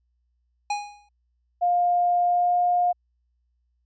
square tone with exponential decay, 824 Hz, G#5, 14 cents flat, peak -22 dBFS, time 0.7-1.09 s, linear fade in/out 5 ms, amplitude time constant 84 ms
sine tone with pitch glide, 706 to 710.5 Hz, F5 to F5, +19 to +30 cents, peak -18 dBFS, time 1.61-2.93 s, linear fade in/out 20 ms, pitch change +11 cents, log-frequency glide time 2.26-2.56 s
effects added 60 Hz sine -67 dBFS peak until 3.85 s + resampled to 16000 Hz

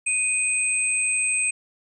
sine tone pair together, 2489 / 8219 Hz, D#7 / C9, 0 / -32 cents, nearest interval octave + major sixth, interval 2068 cents, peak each -23 dBFS, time 0.06-1.51 s, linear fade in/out 10 ms, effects none

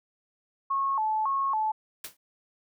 sine tone with vibrato, 974 Hz, B5, 24 cents flat, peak -24 dBFS, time 0.7-1.72 s, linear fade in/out 10 ms, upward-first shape square, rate 1.8 Hz, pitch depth 200 cents each way
white noise with exponential decay, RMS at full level -34 dBFS, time 2.04-2.17 s, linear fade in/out 5 ms, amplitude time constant 28 ms
effects none

